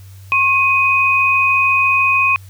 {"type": "tone pair together", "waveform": "sine", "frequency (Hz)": [1083.2, 2503], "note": ["C#6", "D#7"], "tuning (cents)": [-40, 10], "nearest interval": "octave + minor third", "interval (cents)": 1450, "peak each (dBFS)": [-16, -12], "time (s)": [0.32, 2.36], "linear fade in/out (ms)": 0, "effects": ["added 96 Hz sine -35 dBFS peak until 2.49 s", "white hiss -49 dBFS RMS until 2.49 s"]}